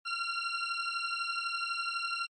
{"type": "beating tone pair", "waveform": "20% pulse", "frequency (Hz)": [1369, 1381], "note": ["F6", "F6"], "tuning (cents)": [-35, -20], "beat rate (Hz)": 12, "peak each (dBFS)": -30, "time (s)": [0.05, 2.27], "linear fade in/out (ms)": 20, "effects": ["MP3 32 kbps"]}